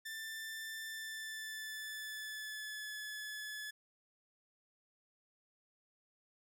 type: tone with pitch glide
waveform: sawtooth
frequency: 1776 to 1715.5 Hz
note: A6 to A6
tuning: +16 to -44 cents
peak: -39 dBFS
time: 0.05-3.71 s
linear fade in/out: 10 ms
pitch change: -60 cents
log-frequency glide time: 0.86-2.9 s
effects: none